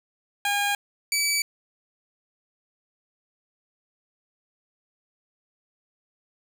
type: tone pair in turn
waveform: 15% pulse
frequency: 812 / 2297 Hz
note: G#5 / D7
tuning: -39 / -39 cents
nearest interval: octave + tritone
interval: 1800 cents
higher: second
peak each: -16 / -15 dBFS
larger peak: second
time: 0.45-0.75 / 1.12-1.42 s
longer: neither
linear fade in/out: 2 ms
effects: none